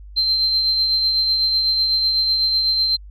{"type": "tone with tremolo", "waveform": "sine", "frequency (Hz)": 4124, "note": "C8", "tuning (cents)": -26, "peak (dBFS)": -13, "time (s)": [0.16, 2.97], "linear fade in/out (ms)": 20, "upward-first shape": "triangle", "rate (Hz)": 8, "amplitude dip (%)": 40, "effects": ["tanh soft clip ceiling -9 dBFS", "added 50 Hz sine -36 dBFS peak until 3.1 s"]}